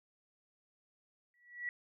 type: tone with exponential growth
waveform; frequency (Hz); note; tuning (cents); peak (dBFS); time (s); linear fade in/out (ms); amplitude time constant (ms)
sine; 1939; B6; -32; -33; 1.34-1.69; 1; 74
effects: none